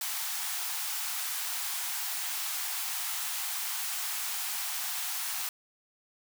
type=high-pass noise; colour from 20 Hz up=white; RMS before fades=-34 dBFS; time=0.01-5.49 s; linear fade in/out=2 ms; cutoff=700 Hz; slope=96 dB/octave; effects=none